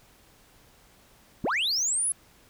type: linear sweep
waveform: sine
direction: up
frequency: 130 to 10910 Hz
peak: -21 dBFS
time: 1.44-2.12 s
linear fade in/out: 2 ms
effects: tanh soft clip ceiling -23 dBFS + pink hiss -58 dBFS RMS until 2.49 s